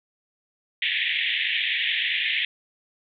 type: band-pass noise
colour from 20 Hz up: pink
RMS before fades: -25 dBFS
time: 0.82-2.45 s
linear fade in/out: 2 ms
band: 1800 to 3600 Hz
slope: 96 dB/octave
effects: none

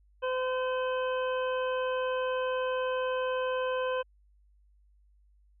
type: harmonic tone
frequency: 512 Hz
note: C5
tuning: 38 cents flat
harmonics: 1 / 2 / 3 / 5 / 6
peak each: -29 / -35 / -39 / -43 / -45 dBFS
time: 0.22-4.03 s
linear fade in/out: 20 ms
effects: added 50 Hz sine -60 dBFS peak until 5.6 s

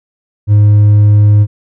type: tone with hard clipping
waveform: sine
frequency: 104 Hz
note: G#2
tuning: 3 cents sharp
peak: -4 dBFS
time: 0.47-1.47 s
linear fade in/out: 50 ms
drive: 2 dB
effects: none

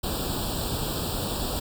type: noise with comb filter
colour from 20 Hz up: pink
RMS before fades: -29 dBFS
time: 0.03-1.6 s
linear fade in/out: 10 ms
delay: 0.24 ms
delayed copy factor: +1
effects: none

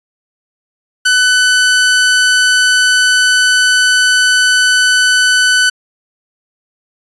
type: tone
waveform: sawtooth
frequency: 1500 Hz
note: F#6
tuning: 23 cents sharp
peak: -4 dBFS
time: 1.05-5.7 s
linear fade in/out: 10 ms
effects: resampled to 24000 Hz

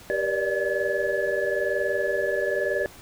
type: tone cluster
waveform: sine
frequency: 391.5 / 476.7 / 577 / 598 / 1711 Hz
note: G4 / A#4 / D5 / D5 / A6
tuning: -2 / +39 / -31 / +31 / -49 cents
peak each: -29 dBFS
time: 0.1-2.86 s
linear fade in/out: 0 ms
effects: pink hiss -47 dBFS RMS until 3.01 s

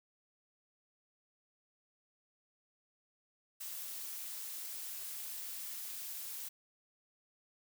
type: noise with amplitude modulation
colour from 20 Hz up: blue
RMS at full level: -42 dBFS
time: 3.6-6.49 s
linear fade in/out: 10 ms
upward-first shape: sine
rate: 273 Hz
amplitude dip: 40%
effects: none

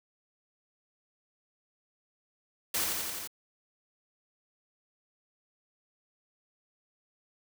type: noise with echo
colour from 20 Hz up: white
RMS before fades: -30 dBFS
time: 2.74-2.84 s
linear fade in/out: 5 ms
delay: 87 ms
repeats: 5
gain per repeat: -2 dB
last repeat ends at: 3.275 s
effects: none

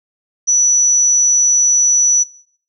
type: tone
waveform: sine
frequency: 5920 Hz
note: F#8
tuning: in tune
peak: -9 dBFS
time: 0.47-2.24 s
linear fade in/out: 20 ms
effects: noise-tail reverb RT60 0.7 s tail -24 dB re dry

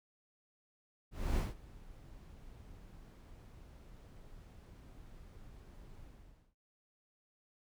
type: noise with ADSR envelope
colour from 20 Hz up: brown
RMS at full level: -31 dBFS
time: 1.11-6.55 s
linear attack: 260 ms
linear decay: 170 ms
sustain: -23 dB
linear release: 500 ms
effects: none

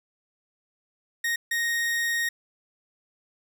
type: tone bursts at uneven times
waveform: 40% pulse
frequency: 1864.7 Hz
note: A#6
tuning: in tune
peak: -23 dBFS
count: 2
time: 1.24-1.36 / 1.51-2.29 s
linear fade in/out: 5 ms
effects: none

